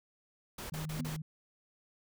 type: noise bursts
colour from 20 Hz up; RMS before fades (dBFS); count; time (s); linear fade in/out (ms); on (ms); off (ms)
pink; -43; 4; 0.58-1.165; 5; 120; 35
type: tone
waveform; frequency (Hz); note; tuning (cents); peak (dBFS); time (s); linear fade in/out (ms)
sine; 155.56; D#3; 0; -37; 0.72-1.22; 5
type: tone with exponential decay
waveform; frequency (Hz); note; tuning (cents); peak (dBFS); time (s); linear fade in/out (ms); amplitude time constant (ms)
sine; 244.9; B3; -14; -33; 0.99-1.22; 5; 48
effects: none